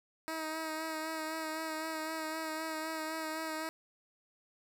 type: tone with vibrato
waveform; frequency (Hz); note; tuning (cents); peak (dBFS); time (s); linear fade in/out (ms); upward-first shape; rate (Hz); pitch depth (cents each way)
10% pulse; 317.1; D#4; +33; -28; 0.28-3.69; 0; sine; 3.9; 25
effects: none